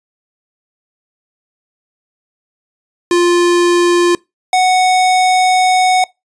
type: tone pair in turn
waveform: square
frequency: 349.2 / 739.9 Hz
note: F4 / F#5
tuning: 0 / 0 cents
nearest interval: octave + minor second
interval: 1300 cents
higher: second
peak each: -9 dBFS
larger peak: neither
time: 3.11-4.15 / 4.53-6.04 s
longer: second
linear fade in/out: 2 ms
effects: noise-tail reverb RT60 0.2 s tail -23 dB re dry + resampled to 22050 Hz